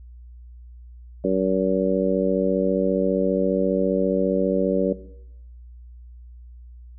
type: harmonic tone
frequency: 94.8 Hz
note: F#2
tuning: 43 cents sharp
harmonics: 2 / 3 / 4 / 5 / 6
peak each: -25 / -25 / -25 / -25 / -25 dBFS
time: 1.24-4.93 s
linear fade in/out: 5 ms
effects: noise-tail reverb RT60 0.8 s tail -17 dB re dry + added 60 Hz sine -40 dBFS peak until 6.98 s